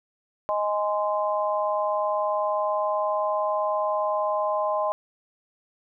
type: chord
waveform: sine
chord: Ab major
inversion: second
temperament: just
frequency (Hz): 623 / 830.6 / 1038.3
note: Eb5 / Ab5 / C6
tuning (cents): +2 / 0 / -14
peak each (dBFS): -25 / -29 / -27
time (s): 0.49-4.92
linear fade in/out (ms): 0
effects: none